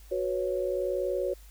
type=chord; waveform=sine; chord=F# suspended fourth; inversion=none; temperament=equal; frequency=370 / 493.9 / 554.4 Hz; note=F#4 / B4 / C#5; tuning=0 / 0 / 0 cents; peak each=-31 / -33 / -30 dBFS; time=0.11-1.34 s; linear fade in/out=10 ms; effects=added 51 Hz sine -48 dBFS peak until 1.5 s + white hiss -58 dBFS RMS until 1.5 s